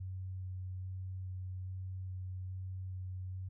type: tone with vibrato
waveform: sine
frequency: 93 Hz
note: F#2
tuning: 9 cents sharp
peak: -39 dBFS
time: 0-3.49 s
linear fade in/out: 10 ms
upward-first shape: square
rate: 1.2 Hz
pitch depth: 8 cents each way
effects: none